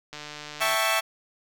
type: click train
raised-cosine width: 0.2 ms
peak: -21 dBFS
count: 93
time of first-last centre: 0.13-0.747 s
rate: 149 Hz
type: chord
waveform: 15% pulse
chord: A dominant seventh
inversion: second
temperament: equal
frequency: 659.3 / 784 / 880 / 1108.7 Hz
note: E5 / G5 / A5 / C#6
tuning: 0 / 0 / 0 / 0 cents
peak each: -19 / -24 / -24 / -21 dBFS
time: 0.6-1.01 s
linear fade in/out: 20 ms
effects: none